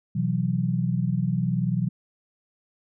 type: chord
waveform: sine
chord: B suspended fourth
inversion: none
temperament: equal with one note detuned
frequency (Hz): 125.92 / 164.81 / 185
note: B2 / E3 / F#3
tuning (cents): +34 / 0 / 0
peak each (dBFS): -26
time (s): 0.15-1.89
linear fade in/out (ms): 10
effects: none